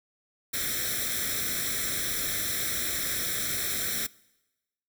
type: noise with comb filter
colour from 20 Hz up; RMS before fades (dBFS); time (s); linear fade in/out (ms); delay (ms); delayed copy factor
white; -30; 0.53-4.07; 10; 0.53; +0.95
effects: noise-tail reverb RT60 1.0 s tail -23 dB re dry